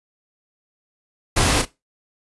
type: noise with echo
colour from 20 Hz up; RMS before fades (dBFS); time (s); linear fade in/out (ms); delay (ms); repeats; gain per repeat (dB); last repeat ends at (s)
pink; -18; 1.36-1.62; 10; 34; 1; -8; 1.654
effects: noise-tail reverb RT60 0.2 s tail -17 dB re dry + resampled to 24000 Hz